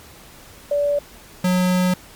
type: tone pair in turn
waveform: sine / square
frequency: 578 / 182.06 Hz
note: D5 / F#3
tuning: -28 / -28 cents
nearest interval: octave + minor sixth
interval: 2000 cents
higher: first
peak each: -16 dBFS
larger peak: neither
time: 0.71-0.99 / 1.44-1.94 s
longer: second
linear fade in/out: 5 ms
effects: pink hiss -44 dBFS RMS until 2.15 s + MP3 96 kbps